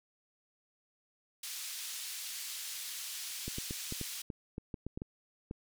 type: band-pass noise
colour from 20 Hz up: pink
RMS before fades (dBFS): -42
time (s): 1.43-4.22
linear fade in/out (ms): 5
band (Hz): 3400 to 16000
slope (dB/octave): 12
type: clicks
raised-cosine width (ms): 3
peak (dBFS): -26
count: 12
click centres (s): 3.48 / 3.584 / 3.709 / 3.924 / 4.013 / 4.302 / 4.581 / 4.742 / 4.866 / 4.975 / 5.019 / 5.511
effects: none